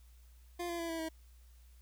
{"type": "tone with pitch steps", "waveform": "25% pulse", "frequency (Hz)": [349.2, 342, 335, 328.1, 321.3], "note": ["F4", "F4", "E4", "E4", "E4"], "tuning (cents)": [0, -36, 28, -8, -44], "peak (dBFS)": -33, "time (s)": [0.59, 1.09], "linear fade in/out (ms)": 10, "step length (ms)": 100, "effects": ["added 60 Hz sine -56 dBFS peak until 1.81 s", "white hiss -70 dBFS RMS until 1.81 s"]}